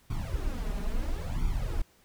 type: noise with flanger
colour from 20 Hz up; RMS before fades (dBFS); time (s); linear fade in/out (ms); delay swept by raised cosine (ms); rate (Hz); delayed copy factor
brown; -30; 0.1-1.82; 5; 0.86 to 4.96; 0.74; +0.9
effects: pink hiss -63 dBFS RMS until 2.04 s